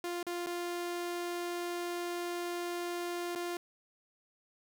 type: tone with dropouts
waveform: sawtooth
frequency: 349.2 Hz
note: F4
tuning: in tune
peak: -31 dBFS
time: 0.04-3.57 s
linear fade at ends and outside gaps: 2 ms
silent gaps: 0.229-0.267 / 0.463-0.469 / 3.352-3.357 s
effects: none